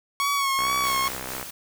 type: tone with vibrato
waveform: sawtooth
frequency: 1108.7 Hz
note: C#6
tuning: in tune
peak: -18 dBFS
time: 0.2-1.08 s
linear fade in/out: 0 ms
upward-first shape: sine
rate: 2.2 Hz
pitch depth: 43 cents each way
type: click train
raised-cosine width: 0.5 ms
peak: -18 dBFS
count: 55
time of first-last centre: 0.59-1.429 s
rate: 64.4 Hz
type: noise with tremolo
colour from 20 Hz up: white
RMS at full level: -34 dBFS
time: 0.83-1.51 s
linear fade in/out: 10 ms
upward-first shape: sine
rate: 4.4 Hz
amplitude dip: 40%
effects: none